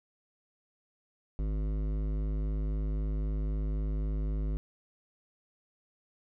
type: tone with hard clipping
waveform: triangle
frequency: 51.91 Hz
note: G#1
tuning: in tune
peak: -31 dBFS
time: 1.39-4.57 s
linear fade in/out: 0 ms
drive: 18 dB
effects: none